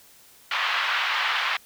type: band-pass noise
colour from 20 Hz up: pink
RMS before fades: -25 dBFS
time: 0.51-1.57 s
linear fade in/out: 5 ms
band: 1000 to 3500 Hz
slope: 24 dB/octave
effects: white hiss -53 dBFS RMS until 1.65 s